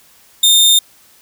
sawtooth tone with amplitude modulation, 3633 Hz, A#7, 45 cents flat, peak -3 dBFS, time 0.43-0.79 s, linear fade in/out 5 ms, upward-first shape sine, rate 202 Hz, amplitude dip 25%, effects white hiss -48 dBFS RMS until 1.21 s

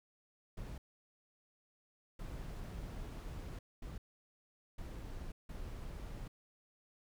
brown noise bursts at uneven times, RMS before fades -45 dBFS, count 5, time 0.57-0.78 / 2.19-3.59 / 3.82-3.98 / 4.78-5.32 / 5.49-6.28 s, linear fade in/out 5 ms, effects none

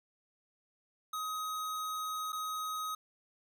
square tone with dropouts, 1261 Hz, D#6, 23 cents sharp, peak -36 dBFS, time 1.13-2.95 s, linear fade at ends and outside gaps 5 ms, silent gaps 2.322-2.328 s, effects none

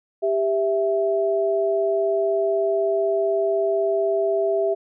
sine tone pair together, 395.3 / 659.3 Hz, G4 / E5, +15 / 0 cents, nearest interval major sixth, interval 885 cents, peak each -21 dBFS, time 0.22-4.75 s, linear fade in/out 20 ms, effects none

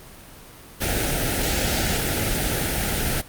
pink band-stop noise, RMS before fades -23 dBFS, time 0.8-3.22 s, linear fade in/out 20 ms, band 880 to 1300 Hz, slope 96 dB/octave, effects pink hiss -44 dBFS RMS until 3.28 s + Opus 32 kbps

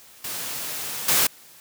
white noise with level steps, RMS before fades -31 / -19 dBFS, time 0.24-1.27 s, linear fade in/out 5 ms, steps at 1.08 s, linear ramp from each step 5 ms, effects white hiss -49 dBFS RMS until 1.6 s + high-pass 80 Hz 12 dB/octave

